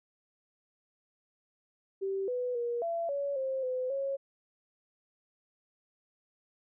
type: tone with pitch steps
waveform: sine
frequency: 388.5 / 496.1 / 475.8 / 675 / 564 / 530 / 509 / 548 Hz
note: G4 / B4 / A#4 / E5 / C#5 / C5 / C5 / C#5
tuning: -16 / +8 / +35 / +41 / +30 / +22 / -48 / -20 cents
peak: -30 dBFS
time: 2.01-4.17 s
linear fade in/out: 20 ms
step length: 270 ms
effects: none